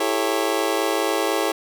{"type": "chord", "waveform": "25% pulse", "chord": "A dominant seventh", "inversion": "second", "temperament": "just", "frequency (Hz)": [330, 396, 440, 550], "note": ["E4", "G4", "A4", "C#5"], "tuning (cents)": [2, 18, 0, -14], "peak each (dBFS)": -22, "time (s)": [0, 1.52], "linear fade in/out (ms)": 5, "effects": []}